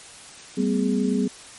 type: tone cluster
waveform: sine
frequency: 194.5 / 225.5 / 252.6 / 415.5 Hz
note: G3 / A3 / B3 / G#4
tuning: -13 / +43 / +39 / +1 cents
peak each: -23 / -28 / -23 / -28 dBFS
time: 0.57-1.28 s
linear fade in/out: 10 ms
effects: white hiss -43 dBFS RMS until 1.58 s + MP3 48 kbps